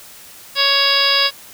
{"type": "harmonic tone with a mistuned harmonic", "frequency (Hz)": 556, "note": "C#5", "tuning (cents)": 5, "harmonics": [1, 2, 3, 4, 5, 6, 7, 8, 9], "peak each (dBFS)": [-25, -22, -22, -24, -21, -20, -20, -22, -18], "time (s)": [0.55, 1.31], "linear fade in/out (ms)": 50, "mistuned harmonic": 8, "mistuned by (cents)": 75, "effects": ["white hiss -40 dBFS RMS until 1.53 s"]}